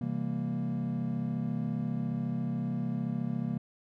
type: chord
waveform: triangle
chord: C dominant seventh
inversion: none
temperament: equal with one note detuned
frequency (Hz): 130.81 / 164.81 / 198.5 / 233.1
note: C3 / E3 / G3 / Bb3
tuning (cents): 0 / 0 / +22 / 0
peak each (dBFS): -34 / -34 / -35 / -32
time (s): 0.01-3.58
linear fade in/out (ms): 5
effects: none